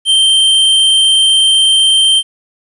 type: tone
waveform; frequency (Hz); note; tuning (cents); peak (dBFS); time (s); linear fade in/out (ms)
square; 3136; G7; 0; -7; 0.05-2.23; 50
effects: resampled to 24000 Hz + 8-bit